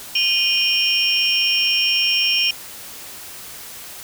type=tone cluster; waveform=sine; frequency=2475 / 2839 / 3115 / 5500 Hz; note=D#7 / F7 / G7 / F8; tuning=-10 / +28 / -12 / -27 cents; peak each=-21 dBFS; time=0.15-2.51 s; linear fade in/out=5 ms; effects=white hiss -36 dBFS RMS until 4.03 s